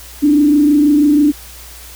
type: tone with frequency modulation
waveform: sine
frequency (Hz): 293.7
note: D4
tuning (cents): 0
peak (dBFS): -7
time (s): 0.22-1.32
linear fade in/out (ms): 20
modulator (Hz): 26.2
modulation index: 0.54
effects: added 60 Hz sine -37 dBFS peak until 1.95 s + white hiss -36 dBFS RMS until 1.95 s